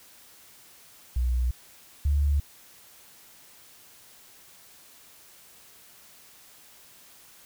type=tone pair in turn; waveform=sine; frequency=61.5 / 71.9 Hz; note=B1 / D2; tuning=-7 / -36 cents; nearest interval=minor third; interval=271 cents; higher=second; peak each=-22 / -20 dBFS; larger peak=second; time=1.16-1.51 / 2.05-2.4 s; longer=neither; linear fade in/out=5 ms; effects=white hiss -53 dBFS RMS until 7.45 s